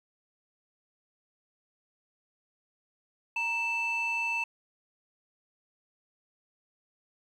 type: tone pair together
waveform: sine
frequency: 932.3 / 2647 Hz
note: A#5 / E7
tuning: 0 / +7 cents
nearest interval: octave + tritone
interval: 1807 cents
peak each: -33 / -27 dBFS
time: 3.36-4.44 s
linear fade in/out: 5 ms
effects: tanh soft clip ceiling -24 dBFS + 10-bit